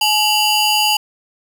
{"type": "ring-modulated tone", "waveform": "25% pulse", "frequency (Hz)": 1900, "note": "A#6", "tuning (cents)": 33, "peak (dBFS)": -6, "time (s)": [0.01, 0.97], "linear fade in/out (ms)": 5, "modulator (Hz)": 1050, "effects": []}